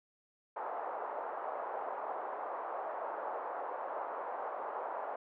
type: band-pass noise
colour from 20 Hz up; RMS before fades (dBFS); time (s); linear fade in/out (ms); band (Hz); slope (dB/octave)
pink; -40; 0.56-5.16; 5; 560 to 1100; 24
effects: none